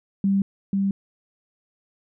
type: tone with echo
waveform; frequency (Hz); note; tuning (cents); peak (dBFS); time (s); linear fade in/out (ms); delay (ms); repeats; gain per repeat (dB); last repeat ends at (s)
sine; 196.4; G3; +4; -17; 0.24-0.42; 2; 490; 1; -2; 0.91
effects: none